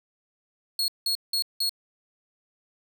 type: tone bursts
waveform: 40% pulse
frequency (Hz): 4324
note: C#8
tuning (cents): -44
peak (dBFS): -22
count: 4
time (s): 0.79-1.694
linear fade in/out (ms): 2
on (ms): 91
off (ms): 180
effects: none